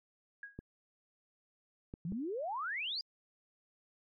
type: tone with exponential decay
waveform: sine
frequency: 1646 Hz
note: G#6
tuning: 16 cents flat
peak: -40 dBFS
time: 0.43-0.61 s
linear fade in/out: 2 ms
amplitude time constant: 38 ms
type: clicks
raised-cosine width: 3 ms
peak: -30 dBFS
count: 3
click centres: 0.59 / 1.939 / 2.122 s
type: exponential sweep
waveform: sine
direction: up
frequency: 155.56 to 4978 Hz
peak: -35 dBFS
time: 2.05-3.01 s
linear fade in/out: 2 ms
effects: MP3 48 kbps